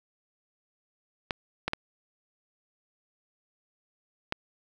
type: clicks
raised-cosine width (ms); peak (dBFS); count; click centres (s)
0.3; -12; 4; 1.308 / 1.68 / 1.734 / 4.324
effects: 9-bit